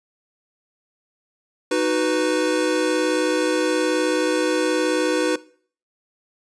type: chord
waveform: square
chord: B major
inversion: first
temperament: equal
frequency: 311.1 / 370 / 493.9 Hz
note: D#4 / F#4 / B4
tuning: 0 / 0 / 0 cents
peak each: -24 / -24 / -22 dBFS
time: 1.71-5.36 s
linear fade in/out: 5 ms
effects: noise-tail reverb RT60 0.5 s tail -20 dB re dry + resampled to 22050 Hz